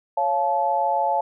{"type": "chord", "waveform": "sine", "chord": "Db augmented", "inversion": "none", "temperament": "just", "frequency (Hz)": [554.4, 693, 866.2], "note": ["Db5", "F5", "A5"], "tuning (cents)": [0, -14, -27], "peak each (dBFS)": [-26, -24, -21], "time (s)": [0.17, 1.21], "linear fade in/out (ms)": 5, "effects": []}